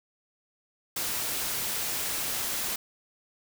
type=noise; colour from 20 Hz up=white; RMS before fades=-31 dBFS; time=0.96-2.76 s; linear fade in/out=5 ms; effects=none